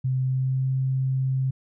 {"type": "tone with pitch glide", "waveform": "sine", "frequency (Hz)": [130, 131.97], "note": ["C3", "C3"], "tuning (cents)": [-11, 15], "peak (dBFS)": -21, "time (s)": [0.04, 1.51], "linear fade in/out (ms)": 10, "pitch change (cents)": 26, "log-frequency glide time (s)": [0.21, 0.69], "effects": []}